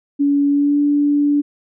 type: tone with pitch glide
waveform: sine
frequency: 284.3 to 289.9 Hz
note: C#4 to D4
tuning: +44 to -22 cents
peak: -12 dBFS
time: 0.19-1.42 s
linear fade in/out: 20 ms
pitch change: +34 cents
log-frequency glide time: 0.49-0.79 s
effects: none